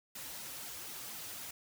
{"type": "noise with flanger", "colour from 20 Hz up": "white", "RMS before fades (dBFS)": -45, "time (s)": [0.15, 1.51], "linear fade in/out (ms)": 5, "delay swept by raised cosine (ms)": [1.7, 5.2], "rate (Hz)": 4, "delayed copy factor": -0.8, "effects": []}